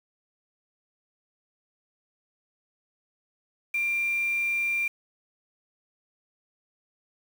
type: tone with quantisation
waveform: sine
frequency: 2379 Hz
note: D7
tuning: 22 cents sharp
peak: -24 dBFS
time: 3.74-4.88 s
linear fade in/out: 5 ms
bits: 7
effects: none